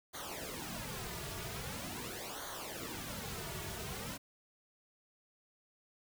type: noise with flanger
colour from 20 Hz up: pink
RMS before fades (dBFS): -43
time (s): 0.13-4.18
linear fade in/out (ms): 20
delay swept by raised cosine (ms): 0.38 to 3.88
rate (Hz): 0.43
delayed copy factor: -0.8
effects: none